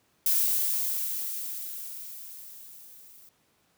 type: noise with level ramp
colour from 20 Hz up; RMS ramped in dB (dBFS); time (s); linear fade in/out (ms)
violet; -23 to -53; 0.26-3.29; 2
effects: pink hiss -68 dBFS RMS until 3.77 s + high-pass 100 Hz 12 dB/octave